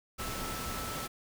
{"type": "tone in noise", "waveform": "sine", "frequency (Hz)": 1317, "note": "E6", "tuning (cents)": -2, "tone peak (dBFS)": -42, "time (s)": [0.18, 1.08], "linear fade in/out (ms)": 20, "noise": "pink", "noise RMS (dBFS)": -38, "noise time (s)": [0.18, 1.08], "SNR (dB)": -7, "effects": []}